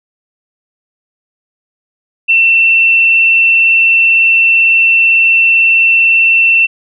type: tone with frequency modulation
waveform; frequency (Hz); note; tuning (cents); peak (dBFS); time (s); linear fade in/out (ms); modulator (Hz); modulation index
sine; 2691; E7; +35; -5; 2.28-6.67; 20; 59.7; 0.4
effects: none